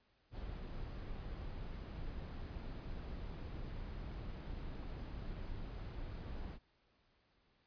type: noise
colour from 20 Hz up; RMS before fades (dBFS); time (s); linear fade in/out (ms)
brown; -45; 0.31-6.59; 50
effects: pink hiss -75 dBFS RMS until 7.66 s + resampled to 11025 Hz